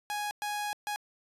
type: tone bursts at uneven times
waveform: sawtooth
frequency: 830.6 Hz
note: G#5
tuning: in tune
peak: -28 dBFS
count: 3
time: 0.1-0.31 / 0.42-0.73 / 0.87-0.96 s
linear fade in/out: 0 ms
effects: resampled to 32000 Hz